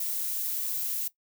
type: noise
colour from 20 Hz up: violet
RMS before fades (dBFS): -31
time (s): 0-1.08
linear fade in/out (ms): 5
effects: noise-tail reverb RT60 0.1 s tail -17 dB re dry